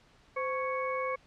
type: harmonic tone with a mistuned harmonic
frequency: 554.4 Hz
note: C#5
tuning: in tune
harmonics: 1 / 2 / 3 / 4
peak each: -33 / -34 / -47 / -38 dBFS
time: 0.36-1.16 s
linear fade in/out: 10 ms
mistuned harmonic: 1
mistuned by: -120 cents
effects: pink hiss -62 dBFS RMS until 1.26 s + low-pass 5000 Hz 12 dB/octave